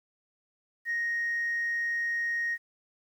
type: tone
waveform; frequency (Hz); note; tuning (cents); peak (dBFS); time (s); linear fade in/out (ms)
sine; 1869; A#6; +4; -26; 0.85-2.58; 50
effects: tanh soft clip ceiling -24 dBFS + 10-bit